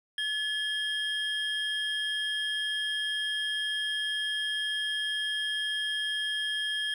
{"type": "tone pair together", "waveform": "triangle", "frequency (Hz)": [1716, 3231], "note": ["A6", "G#7"], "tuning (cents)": [-44, -48], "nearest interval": "major seventh", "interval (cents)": 1096, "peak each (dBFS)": [-31, -29], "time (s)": [0.18, 6.94], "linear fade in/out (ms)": 2, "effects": []}